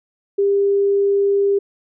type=tone; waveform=sine; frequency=399.4 Hz; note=G4; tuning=32 cents sharp; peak=-13 dBFS; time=0.38-1.59 s; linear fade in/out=10 ms; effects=none